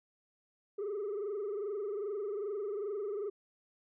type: tone with frequency modulation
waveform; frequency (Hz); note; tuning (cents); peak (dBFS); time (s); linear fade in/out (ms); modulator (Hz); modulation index
sine; 409.9; G#4; -23; -32; 0.78-3.3; 10; 22.5; 1.1
effects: tanh soft clip ceiling -33 dBFS